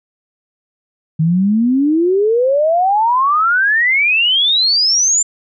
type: exponential sweep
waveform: sine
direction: up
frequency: 154.1 to 7290 Hz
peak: -10 dBFS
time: 1.19-5.23 s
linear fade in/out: 10 ms
effects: none